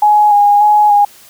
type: tone with vibrato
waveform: sine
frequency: 829 Hz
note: G#5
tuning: 3 cents flat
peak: -5 dBFS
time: 0.02-1.05 s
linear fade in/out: 5 ms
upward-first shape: square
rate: 1.7 Hz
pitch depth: 20 cents each way
effects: white hiss -41 dBFS RMS until 1.29 s